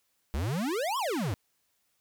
square exponential two-way sweep, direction up then down, 63 to 1134 to 85.6 Hz, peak -29 dBFS, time 0.34-1.34 s, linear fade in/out 0 ms, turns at 0.98 s, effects white hiss -74 dBFS RMS until 2 s

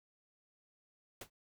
pink noise with exponential decay, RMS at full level -40 dBFS, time 1.21-1.3 s, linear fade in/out 5 ms, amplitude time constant 18 ms, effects none

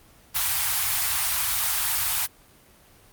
white band-stop noise, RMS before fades -24 dBFS, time 0.34-2.27 s, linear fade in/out 20 ms, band 120 to 730 Hz, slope 48 dB/octave, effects pink hiss -54 dBFS RMS until 3.12 s + Opus 24 kbps

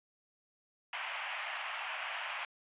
white band-pass noise, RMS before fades -40 dBFS, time 0.93-2.45 s, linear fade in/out 2 ms, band 660 to 3000 Hz, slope 48 dB/octave, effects resampled to 8000 Hz

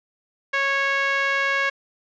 sawtooth tone with band-pass filter, 551 Hz, C#5, 11 cents flat, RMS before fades -22 dBFS, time 0.53-1.7 s, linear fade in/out 10 ms, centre 1900 Hz, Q 2.5, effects resampled to 16000 Hz + 9-bit

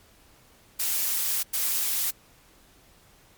blue noise bursts at uneven times, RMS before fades -26 dBFS, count 2, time 0.79-1.43 / 1.53-2.11 s, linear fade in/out 10 ms, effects pink hiss -57 dBFS RMS until 3.37 s + MP3 96 kbps

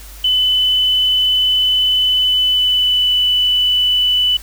sine tone with pitch glide, 3010 to 2984 Hz, F#7 to F#7, +29 to +14 cents, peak -11 dBFS, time 0.24-4.37 s, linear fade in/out 5 ms, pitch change -15 cents, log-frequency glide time 2.04-3.15 s, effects added 50 Hz sine -34 dBFS peak until 4.42 s + white hiss -39 dBFS RMS until 4.42 s

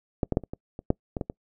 clicks, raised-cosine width 2 ms, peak -10 / -12 / -8 / -26 / -21 / -23 / -7 / -16 / -16 / -18 dBFS, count 10, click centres 0.232 / 0.323 / 0.371 / 0.437 / 0.535 / 0.791 / 0.904 / 1.168 / 1.212 / 1.299 s, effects noise-tail reverb RT60 0.1 s tail -26 dB re dry

